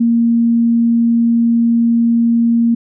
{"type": "tone", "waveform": "sine", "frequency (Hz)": 232.8, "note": "A#3", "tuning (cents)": -2, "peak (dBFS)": -9, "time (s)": [0, 2.75], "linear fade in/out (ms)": 10, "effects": []}